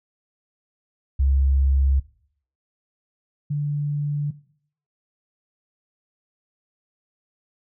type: tone pair in turn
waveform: sine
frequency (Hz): 68 / 145.97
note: C#2 / D3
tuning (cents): -33 / -10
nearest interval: octave + minor second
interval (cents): 1323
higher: second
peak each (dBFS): -16 / -21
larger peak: first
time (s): 1.19-2 / 3.5-4.31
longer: neither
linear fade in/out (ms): 10
effects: noise-tail reverb RT60 0.6 s tail -18 dB re dry